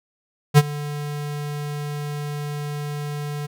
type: tone with ADSR envelope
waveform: square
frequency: 146.83 Hz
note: D3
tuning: in tune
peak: -7 dBFS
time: 0.54-3.47 s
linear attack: 38 ms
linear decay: 39 ms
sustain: -20 dB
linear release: 16 ms
effects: none